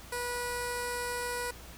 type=tone with low-pass filter; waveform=15% pulse; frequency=487.2 Hz; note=B4; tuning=24 cents flat; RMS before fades=-35 dBFS; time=0.12-1.51 s; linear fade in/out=5 ms; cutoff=11000 Hz; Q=2.6; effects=added 60 Hz sine -50 dBFS peak until 1.77 s + pink hiss -50 dBFS RMS until 1.77 s